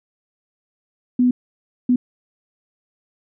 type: tone bursts at uneven times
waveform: sine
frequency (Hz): 248.3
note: B3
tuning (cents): +9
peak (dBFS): -12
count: 2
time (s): 1.19-1.31 / 1.89-1.96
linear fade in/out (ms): 5
effects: none